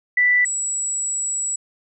sine tone pair in turn, 1975.5 / 7825 Hz, B6 / B8, 0 / -17 cents, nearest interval 2 octaves, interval 2383 cents, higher second, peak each -13 / -21 dBFS, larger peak first, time 0.17-0.45 / 0.45-1.56 s, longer second, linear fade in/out 5 ms, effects none

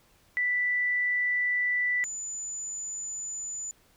sine tone pair in turn, 1975.5 / 6999 Hz, B6 / A8, 0 / -10 cents, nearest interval octave + minor seventh, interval 2190 cents, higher second, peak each -24 / -33 dBFS, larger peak first, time 0.37-2.04 / 2.04-3.71 s, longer neither, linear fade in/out 0 ms, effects pink hiss -63 dBFS RMS until 3.96 s

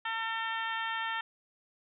harmonic tone, 451 Hz, A4, 43 cents sharp, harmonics 2 / 3 / 4 / 5 / 6 / 7 / 8, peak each -37 / -38 / -36 / -46 / -44 / -42 / -48 dBFS, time 0.05-1.21 s, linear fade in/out 5 ms, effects none

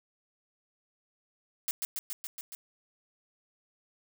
blue noise with echo, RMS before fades -31 dBFS, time 1.68-1.71 s, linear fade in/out 0 ms, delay 140 ms, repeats 6, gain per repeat -2 dB, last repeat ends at 2.55 s, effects none

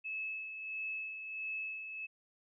sine tone with tremolo, 2598 Hz, E7, 26 cents flat, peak -36 dBFS, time 0.04-2.07 s, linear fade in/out 20 ms, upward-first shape sine, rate 1.5 Hz, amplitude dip 50%, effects none

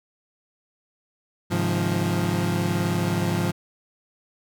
30% pulse chord, F minor seventh, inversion first, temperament equal with one note detuned, 103.83 / 134.1 / 155.56 / 174.61 Hz, Ab2 / C3 / Eb3 / F3, 0 / +43 / 0 / 0 cents, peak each -24 / -28 / -28 / -22 dBFS, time 1.5-3.52 s, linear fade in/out 20 ms, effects none

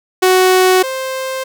sawtooth tone pair in turn, 371.1 / 524.8 Hz, F#4 / C5, +5 / +5 cents, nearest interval tritone, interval 600 cents, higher second, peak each -4 / -15 dBFS, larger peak first, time 0.22-0.83 / 0.83-1.44 s, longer neither, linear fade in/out 10 ms, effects none

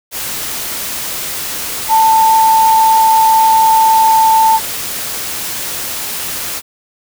sine tone in noise, 889 Hz, A5, 18 cents sharp, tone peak -6 dBFS, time 1.88-4.6 s, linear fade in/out 50 ms, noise white, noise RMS -21 dBFS, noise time 0.11-6.62 s, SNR +12 dB, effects none

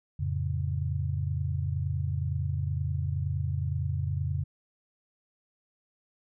sine chord, F augmented, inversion none, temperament equal with one note detuned, 87.91 / 110 / 138.59 Hz, F2 / A2 / C#3, +12 / 0 / 0 cents, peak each -30 / -35 / -31 dBFS, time 0.19-4.44 s, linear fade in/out 10 ms, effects none

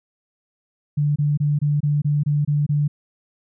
sine tone bursts, 146.83 Hz, D3, in tune, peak -16 dBFS, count 9, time 0.97-2.88 s, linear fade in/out 10 ms, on 190 ms, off 25 ms, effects none

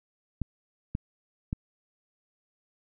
clicks, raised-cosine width 5 ms, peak -17 dBFS, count 3, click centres 0.417 / 0.951 / 1.529 s, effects none

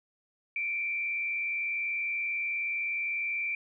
sine tone with frequency modulation, 2349 Hz, D7, in tune, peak -29 dBFS, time 0.56-3.55 s, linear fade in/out 2 ms, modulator 80.7 Hz, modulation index 0.75, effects none

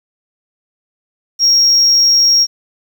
sine tone, 5588 Hz, F8, in tune, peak -5 dBFS, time 1.39-2.47 s, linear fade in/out 50 ms, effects tanh soft clip ceiling -5 dBFS + 7-bit

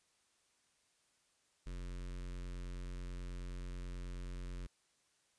square tone with notch filter, 44.66 Hz, F1, 39 cents sharp, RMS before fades -44 dBFS, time 1.66-4.67 s, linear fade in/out 10 ms, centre 760 Hz, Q 1.3, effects white hiss -75 dBFS RMS until 5.38 s + resampled to 22050 Hz

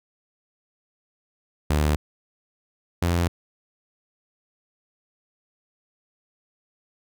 sawtooth tone pair in turn, 75 / 86.19 Hz, D2 / F2, +37 / -22 cents, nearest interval major second, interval 241 cents, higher second, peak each -15 / -16 dBFS, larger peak first, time 1.7-1.96 / 3.02-3.28 s, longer neither, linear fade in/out 5 ms, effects none

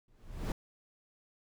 brown noise with exponential growth, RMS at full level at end -28 dBFS, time 0.08-0.52 s, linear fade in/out 2 ms, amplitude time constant 95 ms, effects none

